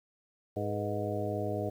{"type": "harmonic tone with a mistuned harmonic", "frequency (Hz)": 103.83, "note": "G#2", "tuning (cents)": 0, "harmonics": [1, 2, 3, 4, 5, 6, 7], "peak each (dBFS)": [-36, -41, -39, -38, -39, -37, -41], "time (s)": [0.56, 1.7], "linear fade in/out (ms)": 10, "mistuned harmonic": 5, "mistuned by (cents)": -88, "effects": ["10-bit"]}